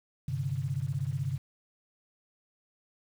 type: chord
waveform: sine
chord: G suspended fourth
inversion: none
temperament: equal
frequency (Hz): 98 / 130.81 / 146.83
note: G2 / C3 / D3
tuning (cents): 0 / 0 / 0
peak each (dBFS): -37 / -32 / -34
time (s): 0.28-1.38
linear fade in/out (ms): 5
effects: 9-bit